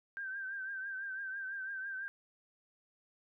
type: tone with vibrato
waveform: sine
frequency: 1568 Hz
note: G6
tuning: in tune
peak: -38 dBFS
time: 0.17-2.08 s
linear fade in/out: 0 ms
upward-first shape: triangle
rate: 6 Hz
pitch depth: 63 cents each way
effects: none